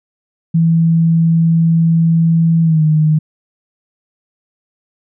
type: tone with pitch glide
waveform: sine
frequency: 164.81 to 154.66 Hz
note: E3 to D#3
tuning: 0 to -10 cents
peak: -8 dBFS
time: 0.54-3.19 s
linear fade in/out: 10 ms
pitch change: -110 cents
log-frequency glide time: 2.63-2.83 s
effects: none